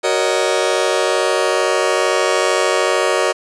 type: chord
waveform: sawtooth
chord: D# minor seventh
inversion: first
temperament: just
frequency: 373.4 / 466.7 / 560 / 622.3 Hz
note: F#4 / A#4 / C#5 / D#5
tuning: +16 / +2 / +18 / 0 cents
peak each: -16 dBFS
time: 0.03-3.33 s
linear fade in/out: 20 ms
effects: resampled to 22050 Hz + 7-bit